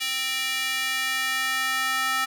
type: tone with high-pass filter sweep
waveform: square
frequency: 262.1 Hz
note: C4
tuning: 3 cents sharp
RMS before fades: -26 dBFS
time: 0-2.26 s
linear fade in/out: 20 ms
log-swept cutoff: 2700 to 1400 Hz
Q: 1.9
effects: none